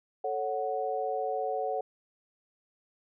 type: chord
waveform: sine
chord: F# minor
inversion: first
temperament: equal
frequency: 440 / 554.4 / 740 Hz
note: A4 / C#5 / F#5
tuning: 0 / 0 / 0 cents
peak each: -34 / -34 / -32 dBFS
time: 0.24-1.81 s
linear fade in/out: 5 ms
effects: none